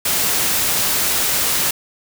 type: noise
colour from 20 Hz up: white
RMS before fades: -18 dBFS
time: 0.05-1.71 s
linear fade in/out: 5 ms
effects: none